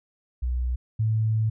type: tone pair in turn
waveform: sine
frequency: 61.74 / 110.01 Hz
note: B1 / A2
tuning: 0 / 0 cents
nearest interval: minor seventh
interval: 1000 cents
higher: second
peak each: -23 / -20 dBFS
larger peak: second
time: 0.42-0.76 / 0.99-1.5 s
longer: second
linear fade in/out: 10 ms
effects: none